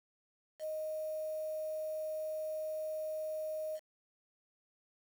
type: tone with quantisation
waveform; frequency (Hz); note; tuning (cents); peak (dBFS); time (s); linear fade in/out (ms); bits
sine; 622.3; D#5; 0; -36; 0.59-3.8; 50; 9
effects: none